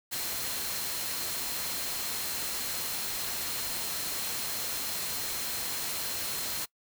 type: tone in noise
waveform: sine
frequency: 4172 Hz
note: C8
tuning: 6 cents flat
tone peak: -42 dBFS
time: 0.11-6.66 s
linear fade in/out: 20 ms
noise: white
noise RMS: -34 dBFS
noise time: 0.11-6.66 s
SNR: -11 dB
effects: noise-tail reverb RT60 0.1 s tail -23 dB re dry